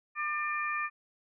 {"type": "harmonic tone", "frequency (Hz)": 598, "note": "D5", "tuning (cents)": 31, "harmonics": [2, 3, 4], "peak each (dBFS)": [-33, -35, -36], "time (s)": [0.15, 0.9], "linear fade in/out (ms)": 50, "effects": []}